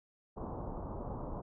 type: low-pass noise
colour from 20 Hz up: pink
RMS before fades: -41 dBFS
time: 0.36-1.42 s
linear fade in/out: 20 ms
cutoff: 1100 Hz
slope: 48 dB/octave
effects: none